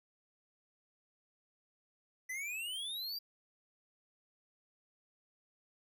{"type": "exponential sweep", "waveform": "square", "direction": "up", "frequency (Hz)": [1975.5, 4797], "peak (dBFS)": -39, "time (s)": [2.29, 3.19], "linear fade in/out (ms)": 10, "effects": []}